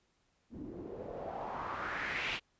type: noise with low-pass filter sweep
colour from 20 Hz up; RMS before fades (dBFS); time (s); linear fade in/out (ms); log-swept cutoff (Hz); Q
white; -40; 0.5-2.4; 50; 240 to 2900; 3.2
effects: pink hiss -75 dBFS RMS until 2.59 s + resampled to 16000 Hz